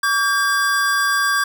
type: tone pair together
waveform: square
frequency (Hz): 1141.7 / 1600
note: D6 / G6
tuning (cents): -49 / +35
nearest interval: tritone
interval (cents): 584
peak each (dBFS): -21 / -18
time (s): 0.03-1.44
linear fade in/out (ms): 5
effects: none